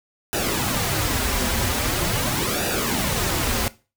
pink noise with flanger, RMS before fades -23 dBFS, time 0.33-3.68 s, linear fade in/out 0 ms, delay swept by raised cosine 0.92 to 6.72 ms, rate 0.43 Hz, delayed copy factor -0.65, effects noise-tail reverb RT60 0.3 s tail -18 dB re dry

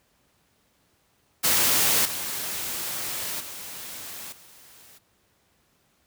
white noise with level steps, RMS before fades -21 / -31 / -38 / -51 dBFS, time 1.43-4.99 s, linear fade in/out 20 ms, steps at 2.05 / 3.4 / 4.32 s, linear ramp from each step 5 ms, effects pink hiss -66 dBFS RMS until 6.06 s + high-pass 60 Hz 12 dB/octave

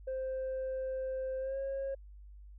sine tone with pitch glide, 523.3 to 543.3 Hz, C5 to C#5, 0 to -35 cents, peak -32 dBFS, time 0.07-1.95 s, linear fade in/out 10 ms, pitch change +65 cents, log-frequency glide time 1.39-1.58 s, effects tanh soft clip ceiling -32 dBFS + added 50 Hz sine -49 dBFS peak until 2.58 s

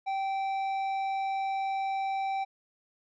sine tone with tanh clipping, 777 Hz, G5, 16 cents flat, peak -30 dBFS, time 0.06-2.45 s, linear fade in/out 20 ms, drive 9 dB, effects none

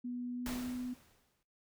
sine tone with pitch glide, 245.4 to 249.4 Hz, B3 to B3, -11 to +17 cents, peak -37 dBFS, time 0.04-0.94 s, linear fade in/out 10 ms, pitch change +28 cents, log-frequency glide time 0.33-0.64 s
pink noise with exponential decay, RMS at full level -41 dBFS, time 0.46-1.43 s, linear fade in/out 1 ms, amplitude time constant 210 ms
effects noise-tail reverb RT60 0.3 s tail -17 dB re dry

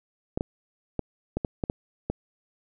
clicks, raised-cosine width 2 ms, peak -13 dBFS, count 8, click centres 0.375 / 0.409 / 0.993 / 1.37 / 1.448 / 1.638 / 1.699 / 2.1 s, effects none

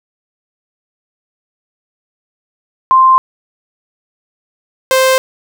sine / sawtooth tone pair in turn, 1046.5 / 523.2 Hz, C6 / C5, 0 / 0 cents, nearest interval octave, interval 1200 cents, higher first, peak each -4 dBFS, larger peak neither, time 2.91-3.18 / 4.91-5.18 s, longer neither, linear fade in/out 0 ms, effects none

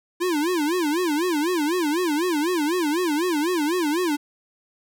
square tone with vibrato, 326.8 Hz, E4, 15 cents flat, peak -21 dBFS, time 0.2-4.17 s, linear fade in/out 20 ms, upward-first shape sine, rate 4 Hz, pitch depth 210 cents each way, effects none

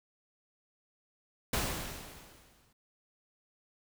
pink noise with exponential decay, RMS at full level -30 dBFS, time 1.53-2.73 s, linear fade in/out 5 ms, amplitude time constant 260 ms, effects none

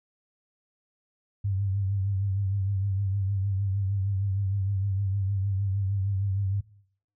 sine tone with vibrato, 98 Hz, G2, in tune, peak -24 dBFS, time 1.44-6.61 s, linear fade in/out 10 ms, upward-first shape triangle, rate 6.5 Hz, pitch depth 66 cents each way, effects noise-tail reverb RT60 0.6 s tail -20 dB re dry

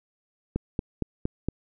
click train, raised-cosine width 3 ms, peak -13 dBFS, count 5, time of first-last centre 0.56-1.486 s, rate 4.32 Hz, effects none

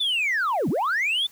sine linear two-way sweep, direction down then up, 3573 to 130 to 3573 Hz, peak -19 dBFS, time 0-1.27 s, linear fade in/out 10 ms, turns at 0.69 s, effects tanh soft clip ceiling -19 dBFS + white hiss -53 dBFS RMS until 1.31 s

